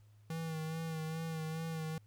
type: tone with vibrato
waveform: square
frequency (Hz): 160.8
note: E3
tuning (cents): -43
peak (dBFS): -38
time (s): 0.3-1.98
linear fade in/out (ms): 2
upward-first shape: sine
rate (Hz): 2.4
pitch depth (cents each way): 33
effects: added 105 Hz sine -59 dBFS peak until 2.06 s + pink hiss -75 dBFS RMS until 2.06 s